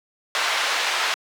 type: band-pass noise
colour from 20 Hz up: pink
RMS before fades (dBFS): -23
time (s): 0.35-1.14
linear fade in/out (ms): 0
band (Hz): 980 to 4500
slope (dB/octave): 12
effects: high-pass 400 Hz 12 dB/octave